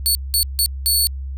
15% pulse tone bursts at uneven times, 4435 Hz, C#8, in tune, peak -8 dBFS, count 4, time 0.06-0.15 / 0.34-0.43 / 0.59-0.66 / 0.86-1.07 s, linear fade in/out 0 ms, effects added 67 Hz sine -25 dBFS peak until 1.37 s

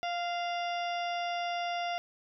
harmonic tone with a mistuned harmonic, 698.5 Hz, F5, in tune, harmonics 1 / 2 / 3 / 4 / 5 / 7 / 8, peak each -32 / -42 / -42 / -42 / -45 / -50 / -52 dBFS, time 0.03-1.98 s, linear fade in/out 0 ms, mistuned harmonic 3, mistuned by -21 cents, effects none

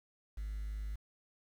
triangle tone, 51.91 Hz, G#1, in tune, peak -34 dBFS, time 0.37-0.96 s, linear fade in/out 10 ms, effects tanh soft clip ceiling -33 dBFS + 10-bit

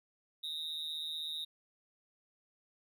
triangle tone with amplitude modulation, 3747 Hz, A#7, 8 cents sharp, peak -32 dBFS, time 0.43-1.45 s, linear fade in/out 10 ms, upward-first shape sine, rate 156 Hz, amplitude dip 90%, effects none

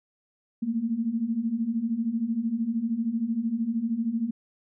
sine beating tone pair, 220 / 233 Hz, A3 / A#3, 0 / -1 cents, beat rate 13 Hz, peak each -30 / -26 dBFS, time 0.62-4.31 s, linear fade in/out 10 ms, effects none

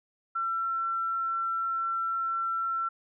sine tone, 1349 Hz, E6, 40 cents sharp, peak -27 dBFS, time 0.35-2.89 s, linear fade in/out 10 ms, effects none

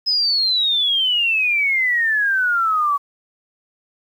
sine exponential sweep, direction down, 5130 to 1122 Hz, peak -15 dBFS, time 0.06-2.98 s, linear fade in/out 20 ms, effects 8-bit

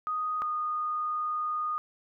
sine tone pair in turn, 1244.5 / 1230.2 Hz, D#6 / D#6, 0 / -20 cents, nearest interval unison, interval 20 cents, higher first, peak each -28 dBFS, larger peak neither, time 0.07-0.42 / 0.42-1.78 s, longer second, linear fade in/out 0 ms, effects none

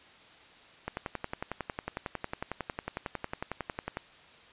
click train, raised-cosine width 0.5 ms, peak -18 dBFS, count 35, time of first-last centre 0.88-3.971 s, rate 11 Hz, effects white hiss -55 dBFS RMS until 4.52 s + resampled to 8000 Hz

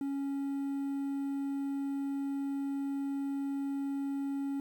triangle tone with quantisation, 277.3 Hz, C#4, 1 cent sharp, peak -30 dBFS, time 0.01-4.6 s, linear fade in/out 2 ms, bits 10, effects none

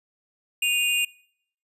square tone pair together, 2478 / 2797 Hz, D#7 / F7, -8 / +2 cents, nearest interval major second, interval 210 cents, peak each -26 / -23 dBFS, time 0.62-1.05 s, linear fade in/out 5 ms, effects noise-tail reverb RT60 0.7 s tail -25 dB re dry + resampled to 32000 Hz

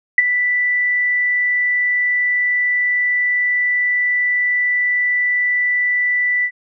sine tone with ADSR envelope, 1975.5 Hz, B6, in tune, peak -4 dBFS, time 0.18-6.51 s, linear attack 3 ms, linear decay 25 ms, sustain -10 dB, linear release 66 ms, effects none

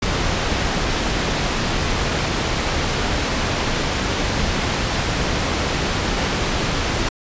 pink low-pass noise, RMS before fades -21 dBFS, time 0.02-7.09 s, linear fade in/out 5 ms, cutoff 5800 Hz, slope 12 dB/octave, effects resampled to 16000 Hz

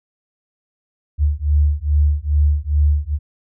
sine beating tone pair, 72.7 / 75.1 Hz, D2 / D2, -17 / +39 cents, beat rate 2.4 Hz, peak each -16 dBFS, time 1.18-3.19 s, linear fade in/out 50 ms, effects none

